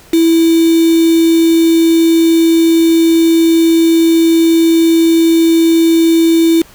sine tone with quantisation, 329.6 Hz, E4, in tune, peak -6 dBFS, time 0.13-6.62 s, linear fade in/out 5 ms, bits 3, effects pink hiss -41 dBFS RMS until 6.74 s

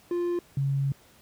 triangle / sine tone pair in turn, 349.2 / 138.06 Hz, F4 / C#3, 0 / -7 cents, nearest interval octave + major third, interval 1607 cents, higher first, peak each -23 dBFS, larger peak neither, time 0.11-0.39 / 0.57-0.92 s, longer second, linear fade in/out 2 ms, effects pink hiss -57 dBFS RMS until 1.21 s + high-pass 60 Hz 12 dB/octave

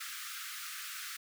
pink high-pass noise, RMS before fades -43 dBFS, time 0-1.17 s, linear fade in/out 10 ms, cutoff 1200 Hz, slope 96 dB/octave, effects none

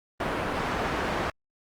white low-pass noise, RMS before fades -29 dBFS, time 0.2-1.3 s, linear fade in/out 2 ms, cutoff 1300 Hz, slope 12 dB/octave, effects Opus 32 kbps

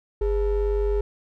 triangle ring-modulated tone, 230 Hz, A#3, 23 cents flat, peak -15 dBFS, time 0.21-1.01 s, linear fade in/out 5 ms, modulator 181 Hz, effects none

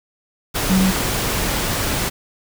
sine tone in noise, 188.7 Hz, F#3, 34 cents sharp, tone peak -13 dBFS, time 0.69-0.92 s, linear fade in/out 20 ms, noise pink, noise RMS -21 dBFS, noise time 0.54-2.1 s, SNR +5 dB, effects none

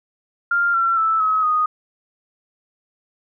sine tone with pitch steps, 1396.9 / 1356.3 / 1317 / 1278.7 / 1241.6 Hz, F6 / E6 / E6 / D#6 / D#6, 0 / +49 / -2 / +47 / -4 cents, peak -15 dBFS, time 0.51-1.66 s, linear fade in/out 5 ms, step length 230 ms, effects none

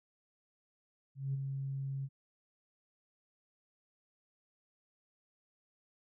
sine tone with ADSR envelope, 136.4 Hz, C#3, 28 cents flat, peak -30 dBFS, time 1.15-2.09 s, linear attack 190 ms, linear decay 20 ms, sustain -5 dB, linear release 48 ms, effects tanh soft clip ceiling -27 dBFS

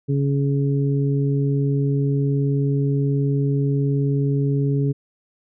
harmonic tone, 139.9 Hz, C#3, 16 cents sharp, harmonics 1 / 2 / 3, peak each -18 / -25 / -27 dBFS, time 0.08-4.93 s, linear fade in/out 20 ms, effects none

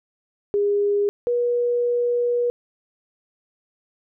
sine tone pair in turn, 407.7 / 482.5 Hz, G#4 / B4, -32 / -40 cents, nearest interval minor third, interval 292 cents, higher second, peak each -17 / -18 dBFS, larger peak first, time 0.54-1.09 / 1.27-2.5 s, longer second, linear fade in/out 0 ms, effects none

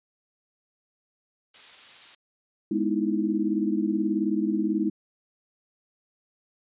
blue noise, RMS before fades -40 dBFS, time 1.54-2.15 s, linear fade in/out 5 ms
sine chord, E major seventh, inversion first, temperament equal, 207.7 / 246.9 / 311.1 / 329.6 Hz, G#3 / B3 / D#4 / E4, 0 / 0 / 0 / 0 cents, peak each -27 / -32 / -27 / -28 dBFS, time 2.71-4.9 s, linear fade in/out 5 ms
effects resampled to 8000 Hz

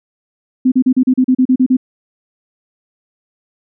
sine tone bursts, 256.6 Hz, C4, 34 cents flat, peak -7 dBFS, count 11, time 0.65-1.769 s, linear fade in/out 10 ms, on 69 ms, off 36 ms, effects none

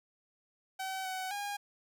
sawtooth tone with pitch steps, 762 / 751 / 814 Hz, G5 / F#5 / G#5, -49 / +26 / -35 cents, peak -32 dBFS, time 0.79-1.57 s, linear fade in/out 10 ms, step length 260 ms, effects none

